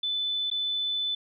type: tone with dropouts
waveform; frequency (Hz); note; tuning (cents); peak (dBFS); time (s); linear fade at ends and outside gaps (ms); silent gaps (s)
sine; 3505; A7; -7; -26; 0.03-1.15; 5; 0.502-0.513
effects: none